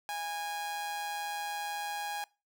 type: tone with amplitude modulation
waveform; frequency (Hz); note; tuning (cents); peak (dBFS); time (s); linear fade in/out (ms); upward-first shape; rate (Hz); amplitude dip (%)
sawtooth; 822; G#5; -18; -29; 0.09-2.24; 0; sine; 166; 40
effects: noise-tail reverb RT60 0.3 s tail -24 dB re dry